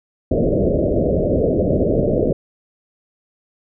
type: low-pass noise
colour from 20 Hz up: white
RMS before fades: -17 dBFS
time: 0.31-2.33 s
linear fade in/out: 5 ms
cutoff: 630 Hz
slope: 96 dB/octave
effects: none